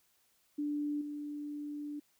sine tone with level steps, 293.7 Hz, D4, in tune, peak -32 / -38 dBFS, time 0.58-2 s, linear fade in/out 10 ms, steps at 1.01 s, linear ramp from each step 5 ms, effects white hiss -72 dBFS RMS until 2.19 s

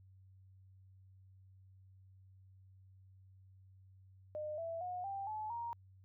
sine tone with pitch steps, 608 / 663 / 723 / 788.5 / 859.8 / 937.7 Hz, D#5 / E5 / F#5 / G5 / A5 / A#5, -40 / +10 / -40 / +10 / -40 / +10 cents, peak -39 dBFS, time 4.35-5.73 s, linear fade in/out 0 ms, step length 230 ms, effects added 95 Hz sine -59 dBFS peak until 6.04 s

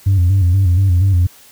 sine tone with vibrato, 92.5 Hz, F#2, in tune, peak -7 dBFS, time 0.06-1.27 s, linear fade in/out 10 ms, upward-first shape square, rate 4.2 Hz, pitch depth 88 cents each way, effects tanh soft clip ceiling -7 dBFS + white hiss -44 dBFS RMS until 1.51 s

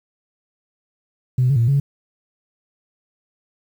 sine tone with pitch steps, 126.9 / 126 / 140.4 / 115.8 / 116.7 / 139.1 / 140.5 Hz, B2 / B2 / C#3 / A#2 / A#2 / C#3 / C#3, +47 / +35 / +22 / -11 / +2 / +6 / +24 cents, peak -12 dBFS, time 1.38-1.8 s, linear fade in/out 5 ms, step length 60 ms, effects tanh soft clip ceiling -9 dBFS + 8-bit

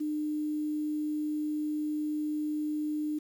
sine tone with quantisation, 302.4 Hz, D#4, 49 cents flat, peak -29 dBFS, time 0-3.19 s, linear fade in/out 10 ms, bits 9, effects none

